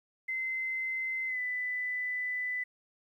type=tone with pitch glide; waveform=sine; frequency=2062 to 1995.2 Hz; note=C7 to B6; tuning=-26 to +17 cents; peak=-31 dBFS; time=0.28-2.64 s; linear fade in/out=10 ms; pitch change=-57 cents; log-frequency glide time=1.27-1.39 s; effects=11-bit